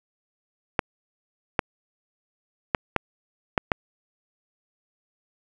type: clicks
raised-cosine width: 0.5 ms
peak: -4 dBFS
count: 6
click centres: 0.792 / 1.592 / 2.748 / 2.963 / 3.578 / 3.718 s
effects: none